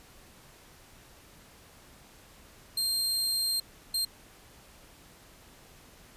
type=tone bursts at uneven times; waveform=sawtooth; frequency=4186 Hz; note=C8; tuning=in tune; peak=-24 dBFS; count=2; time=2.77-3.6 / 3.94-4.05 s; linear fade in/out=5 ms; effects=pink hiss -55 dBFS RMS until 6.16 s + resampled to 32000 Hz